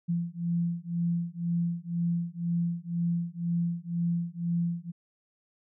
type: beating tone pair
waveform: sine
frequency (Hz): 170 / 172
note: F3 / F3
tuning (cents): -46 / -26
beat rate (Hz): 2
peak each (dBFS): -30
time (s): 0.08-4.92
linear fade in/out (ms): 20
effects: none